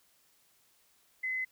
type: tone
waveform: sine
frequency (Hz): 2036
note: C7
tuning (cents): -48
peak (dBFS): -31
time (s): 1.23-1.45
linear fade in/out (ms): 10
effects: white hiss -68 dBFS RMS until 1.51 s